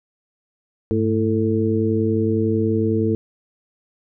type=harmonic tone with a mistuned harmonic; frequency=110.9 Hz; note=A2; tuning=14 cents sharp; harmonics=1 / 2 / 3 / 4; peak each=-22 / -22 / -22 / -22 dBFS; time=0.91-3.15 s; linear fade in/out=0 ms; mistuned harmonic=1; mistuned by=-130 cents; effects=none